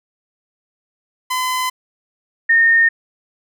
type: tone pair in turn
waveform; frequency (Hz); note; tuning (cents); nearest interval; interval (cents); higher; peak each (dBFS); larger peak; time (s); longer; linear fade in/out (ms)
sawtooth / sine; 1018 / 1832.8; C6 / A#6; -48 / -30; minor seventh; 1018; second; -14 / -9; second; 1.3-1.7 / 2.49-2.89; neither; 10
effects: none